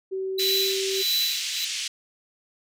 sine tone with pitch glide, 381.2 to 386.1 Hz, G4 to G4, -48 to -26 cents, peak -26 dBFS, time 0.11-1.03 s, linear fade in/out 20 ms, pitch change +22 cents, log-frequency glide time 0.38-0.54 s
square tone with tremolo, 3968 Hz, B7, 7 cents sharp, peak -22 dBFS, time 0.38-1.65 s, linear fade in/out 5 ms, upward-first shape sine, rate 1.6 Hz, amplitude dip 90%
pink band-pass noise, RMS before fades -30 dBFS, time 0.39-1.88 s, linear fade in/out 5 ms, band 2600 to 7400 Hz, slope 24 dB/octave
effects none

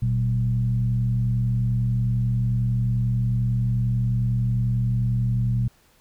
sine tone with frequency modulation, 120 Hz, B2, 49 cents flat, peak -19 dBFS, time 0.02-5.68 s, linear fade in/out 5 ms, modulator 71.2 Hz, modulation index 0.56, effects pink hiss -59 dBFS RMS until 6 s

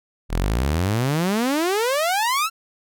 sawtooth exponential sweep, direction up, 38 to 1378 Hz, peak -15 dBFS, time 0.29-2.5 s, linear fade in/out 50 ms, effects none

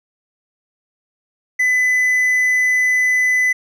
triangle tone, 2005 Hz, B6, 26 cents sharp, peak -11 dBFS, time 1.59-3.53 s, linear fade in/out 10 ms, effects none

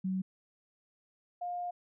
sine tone pair in turn, 188.1 / 708.4 Hz, F#3 / F5, +29 / +24 cents, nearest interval octave + major seventh, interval 2295 cents, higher second, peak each -30 / -34 dBFS, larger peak first, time 0.04-0.22 / 1.41-1.71 s, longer second, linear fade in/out 10 ms, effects none

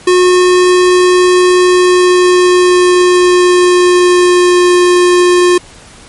square tone with pitch glide, 362.2 to 356.6 Hz, F#4 to F4, -37 to +36 cents, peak -5 dBFS, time 0.07-5.58 s, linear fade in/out 5 ms, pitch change -27 cents, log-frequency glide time 1.63-4.74 s, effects pink hiss -36 dBFS RMS until 6.08 s + MP3 48 kbps

